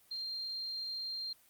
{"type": "tone", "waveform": "sine", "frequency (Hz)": 4186, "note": "C8", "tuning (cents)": 0, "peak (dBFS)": -37, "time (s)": [0.11, 1.33], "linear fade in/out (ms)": 5, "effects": ["white hiss -65 dBFS RMS until 1.49 s", "Opus 24 kbps"]}